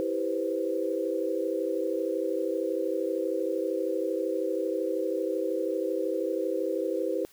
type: chord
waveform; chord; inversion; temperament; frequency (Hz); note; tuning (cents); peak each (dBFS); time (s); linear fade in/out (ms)
sine; C major seventh; first; just; 327 / 392.4 / 490.5 / 523.3; E4 / G4 / B4 / C5; -14 / +2 / -12 / 0; -32; 0-7.25; 0
effects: white hiss -58 dBFS RMS until 7.32 s